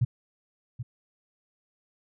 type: tone with echo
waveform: sine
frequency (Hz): 120.9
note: B2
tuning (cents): -36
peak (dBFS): -19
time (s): 0.01-0.05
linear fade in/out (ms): 10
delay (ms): 780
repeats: 1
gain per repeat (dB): -12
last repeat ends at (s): 0.83
effects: none